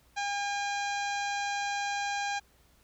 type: harmonic tone with a mistuned harmonic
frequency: 808 Hz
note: G#5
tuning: 48 cents flat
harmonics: 1 / 2 / 3 / 4 / 5 / 6 / 7 / 8 / 9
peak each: -32 / -36 / -39 / -45 / -43 / -50 / -47 / -47 / -50 dBFS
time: 0.16-2.4 s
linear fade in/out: 20 ms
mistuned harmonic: 8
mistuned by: -24 cents
effects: added 60 Hz sine -65 dBFS peak until 2.83 s + pink hiss -65 dBFS RMS until 2.83 s

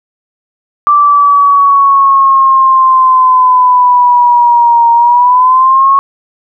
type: exponential two-way sweep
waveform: sine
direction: down then up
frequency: 1174 to 932.3 to 1104 Hz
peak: -3 dBFS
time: 0.87-5.99 s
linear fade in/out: 0 ms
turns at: 4.91 s
effects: none

